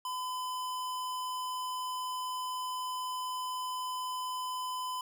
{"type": "tone", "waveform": "square", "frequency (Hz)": 1011, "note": "B5", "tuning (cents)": 40, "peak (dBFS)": -35, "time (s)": [0.05, 5.01], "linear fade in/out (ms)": 2, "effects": []}